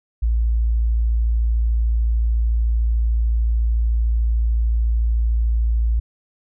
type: tone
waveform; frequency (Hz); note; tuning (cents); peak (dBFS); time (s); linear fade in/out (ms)
sine; 56.8; A#1; -44; -15; 0.22-6; 10
effects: none